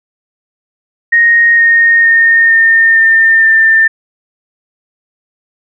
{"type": "tone with pitch steps", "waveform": "sine", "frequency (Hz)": [1864.7, 1849.7, 1834.8, 1820, 1805.3, 1790.8], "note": ["A#6", "A#6", "A#6", "A#6", "A6", "A6"], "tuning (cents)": [0, -14, -28, -42, 44, 30], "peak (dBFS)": -4, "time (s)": [1.12, 3.88], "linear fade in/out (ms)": 10, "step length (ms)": 460, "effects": []}